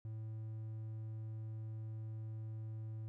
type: tone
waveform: triangle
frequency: 110 Hz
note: A2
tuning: in tune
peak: -40 dBFS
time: 0.05-3.08 s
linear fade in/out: 0 ms
effects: none